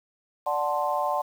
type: chord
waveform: sine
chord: D dominant seventh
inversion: none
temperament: equal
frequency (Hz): 587.3 / 740 / 880 / 1046.5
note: D5 / F#5 / A5 / C6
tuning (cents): 0 / 0 / 0 / 0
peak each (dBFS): -29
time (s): 0.46-1.22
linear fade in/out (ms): 10
effects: 8-bit